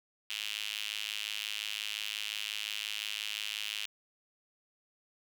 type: tone with high-pass filter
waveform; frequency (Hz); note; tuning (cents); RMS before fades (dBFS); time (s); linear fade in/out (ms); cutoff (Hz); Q
sawtooth; 105.7; G#2; +31; -38; 0.3-3.86; 0; 2900; 4
effects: none